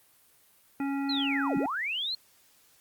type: harmonic tone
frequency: 277.2 Hz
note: C#4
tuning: in tune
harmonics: 1 / 3 / 5 / 7 / 9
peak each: -28 / -38 / -42 / -45 / -47 dBFS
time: 0.8-1.66 s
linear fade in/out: 2 ms
type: linear two-way sweep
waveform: sine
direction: down then up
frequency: 4285 to 146.7 to 4285 Hz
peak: -29 dBFS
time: 1.09-2.15 s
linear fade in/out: 5 ms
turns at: 1.57 s
effects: white hiss -62 dBFS RMS until 2.8 s + Opus 32 kbps